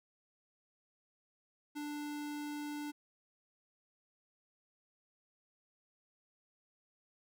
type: tone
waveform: square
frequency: 294.7 Hz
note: D4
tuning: 6 cents sharp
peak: -40 dBFS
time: 1.75-2.92 s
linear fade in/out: 20 ms
effects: none